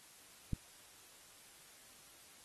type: click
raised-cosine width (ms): 5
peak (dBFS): -23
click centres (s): 0.533
effects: white hiss -60 dBFS RMS until 2.44 s + AAC 32 kbps